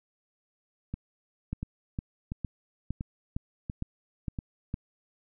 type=two click trains; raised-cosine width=5 ms; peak=-21 / -19 dBFS; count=6 / 8; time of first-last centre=0.94-4.388 / 1.53-4.741 s; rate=1.45 / 2.18 Hz; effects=none